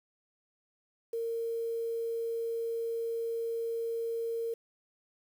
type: tone with quantisation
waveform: sine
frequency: 460 Hz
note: A#4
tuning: 23 cents flat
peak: -31 dBFS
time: 1.13-4.54 s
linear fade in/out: 5 ms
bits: 9
effects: none